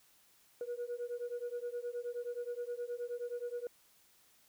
sine beating tone pair, 477.9 / 487.4 Hz, A#4 / B4, +43 / -23 cents, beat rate 9.5 Hz, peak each -39 / -39 dBFS, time 0.61-3.67 s, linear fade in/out 2 ms, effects tanh soft clip ceiling -34 dBFS + white hiss -67 dBFS RMS until 4.48 s

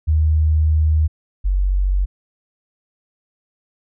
sine tone pair in turn, 77.78 / 47.16 Hz, D#2 / F#1, 0 / +34 cents, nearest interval major sixth, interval 866 cents, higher first, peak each -12 / -14 dBFS, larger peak first, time 0.07-1.08 / 1.44-2.06 s, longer first, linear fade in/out 20 ms, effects none

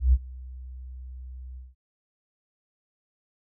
sine tone with ADSR envelope, 63.5 Hz, B1, 49 cents sharp, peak -13 dBFS, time 0-1.75 s, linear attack 130 ms, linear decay 45 ms, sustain -24 dB, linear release 180 ms, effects none

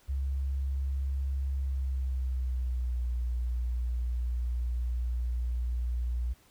sine tone with pitch glide, 67.7 to 60.31 Hz, C#2 to B1, -40 to -40 cents, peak -28 dBFS, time 0.08-6.34 s, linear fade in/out 20 ms, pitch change -200 cents, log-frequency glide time 1.54-3.09 s, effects pink hiss -62 dBFS RMS until 6.5 s

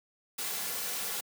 white noise with comb filter, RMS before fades -35 dBFS, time 0.38-1.21 s, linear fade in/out 10 ms, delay 3.2 ms, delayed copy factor -0.55, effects high-pass 200 Hz 12 dB/octave

